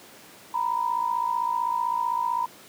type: tone pair together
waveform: sine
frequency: 937 / 992.7 Hz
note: A#5 / B5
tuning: +9 / +9 cents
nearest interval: minor second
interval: 100 cents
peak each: -26 dBFS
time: 0.54-2.46 s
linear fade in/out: 5 ms
effects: pink hiss -48 dBFS RMS until 2.68 s + high-pass 200 Hz 12 dB/octave